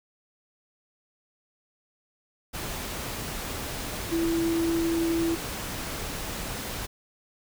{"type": "tone in noise", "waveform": "sine", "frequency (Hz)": 332.1, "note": "E4", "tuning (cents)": 13, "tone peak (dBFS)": -23, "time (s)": [4.11, 5.36], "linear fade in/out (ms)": 20, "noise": "pink", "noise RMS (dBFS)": -34, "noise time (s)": [2.53, 6.87], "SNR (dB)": 8, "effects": []}